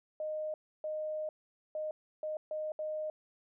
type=tone bursts at uneven times; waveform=sine; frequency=617 Hz; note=D#5; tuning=15 cents flat; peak=-34 dBFS; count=6; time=0.2-0.54 / 0.84-1.29 / 1.75-1.91 / 2.23-2.37 / 2.51-2.72 / 2.79-3.1 s; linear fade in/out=2 ms; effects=none